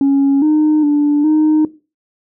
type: tone with pitch steps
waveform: sine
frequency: 276.8 / 306 / 292.8 / 308.6 Hz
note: C#4 / D#4 / D4 / D#4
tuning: -2 / -29 / -5 / -14 cents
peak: -7 dBFS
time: 0.01-1.65 s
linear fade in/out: 2 ms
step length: 410 ms
effects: noise-tail reverb RT60 0.3 s tail -18 dB re dry + tanh soft clip ceiling -7 dBFS